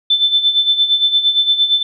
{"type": "tone with tremolo", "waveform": "sine", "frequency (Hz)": 3530, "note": "A7", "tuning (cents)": 5, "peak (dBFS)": -8, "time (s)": [0.1, 1.83], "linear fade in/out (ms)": 5, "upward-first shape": "sine", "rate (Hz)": 8.7, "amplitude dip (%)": 70, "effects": []}